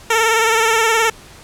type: tone with vibrato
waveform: 10% pulse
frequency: 450 Hz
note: A4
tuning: 39 cents sharp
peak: -4 dBFS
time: 0.1-1.1 s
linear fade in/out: 5 ms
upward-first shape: sine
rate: 19 Hz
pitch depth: 49 cents each way
effects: pink hiss -41 dBFS RMS until 1.43 s + low-pass 11000 Hz 12 dB/octave